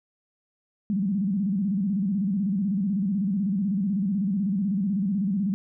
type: tone with vibrato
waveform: sine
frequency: 196 Hz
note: G3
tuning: in tune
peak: -22 dBFS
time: 0.9-5.54 s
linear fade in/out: 0 ms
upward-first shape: square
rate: 16 Hz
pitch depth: 120 cents each way
effects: none